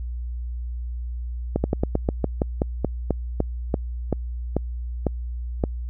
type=slowing click train; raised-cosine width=2 ms; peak=-7 dBFS; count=17; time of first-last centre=1.56-5.638 s; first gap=80 ms; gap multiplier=1.14; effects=added 60 Hz sine -27 dBFS peak until 5.89 s